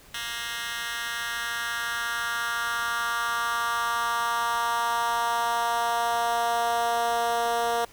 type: tone with high-pass filter sweep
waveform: 10% pulse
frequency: 234.3 Hz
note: A#3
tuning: 9 cents sharp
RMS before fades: -27 dBFS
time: 0.14-7.85 s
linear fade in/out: 5 ms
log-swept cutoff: 2200 to 560 Hz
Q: 2.5
effects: pink hiss -52 dBFS RMS until 7.92 s